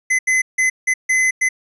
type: tone bursts at uneven times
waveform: square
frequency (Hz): 2037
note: C7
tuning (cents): -47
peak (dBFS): -14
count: 6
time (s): 0.1-0.19 / 0.27-0.42 / 0.58-0.7 / 0.87-0.94 / 1.09-1.31 / 1.41-1.49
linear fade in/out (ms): 10
effects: resampled to 24000 Hz